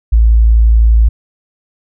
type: tone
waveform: sine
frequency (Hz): 55.9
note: A1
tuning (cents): +28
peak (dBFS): -4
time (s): 0.12-1.09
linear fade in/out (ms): 10
effects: none